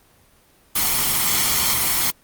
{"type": "noise with comb filter", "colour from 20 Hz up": "white", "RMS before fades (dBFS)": -19, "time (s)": [0.75, 2.11], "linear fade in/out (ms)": 10, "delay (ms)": 0.93, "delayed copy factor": 0.5, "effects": ["pink hiss -55 dBFS RMS until 2.23 s", "Opus 24 kbps"]}